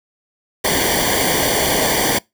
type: noise with comb filter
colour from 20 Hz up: pink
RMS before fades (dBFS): -17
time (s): 0.64-2.19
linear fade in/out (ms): 10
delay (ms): 0.76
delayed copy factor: -0.85
effects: noise-tail reverb RT60 0.2 s tail -25 dB re dry